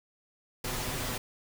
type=noise with comb filter; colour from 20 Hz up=pink; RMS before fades=-34 dBFS; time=0.64-1.18 s; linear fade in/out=5 ms; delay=8 ms; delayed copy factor=+0.55; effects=none